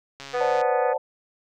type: click train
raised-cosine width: 0.2 ms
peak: -21 dBFS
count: 58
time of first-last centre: 0.2-0.613 s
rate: 138 Hz
type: harmonic tone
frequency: 246.9 Hz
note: B3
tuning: in tune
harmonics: 2 / 3 / 4 / 5 / 6 / 7 / 8 / 9 / 10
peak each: -24 / -29 / -42 / -33 / -39 / -36 / -45 / -47 / -47 dBFS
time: 0.33-0.94 s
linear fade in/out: 20 ms
type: chord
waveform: sine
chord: D dominant seventh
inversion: third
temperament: equal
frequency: 523.3 / 587.3 / 740 / 880 Hz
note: C5 / D5 / F#5 / A5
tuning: 0 / 0 / 0 / 0 cents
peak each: -26 / -28 / -32 / -29 dBFS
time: 0.4-0.98 s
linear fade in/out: 10 ms
effects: none